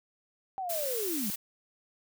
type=linear sweep; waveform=sine; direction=down; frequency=784 to 185 Hz; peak=-32 dBFS; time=0.58-1.3 s; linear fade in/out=0 ms
type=noise; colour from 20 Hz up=blue; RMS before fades=-35 dBFS; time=0.69-1.36 s; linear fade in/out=10 ms
effects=none